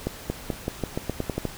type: accelerating click train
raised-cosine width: 2 ms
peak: -12 dBFS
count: 11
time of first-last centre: 0.07-1.453 s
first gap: 230 ms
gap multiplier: 0.88
effects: pink hiss -41 dBFS RMS until 1.57 s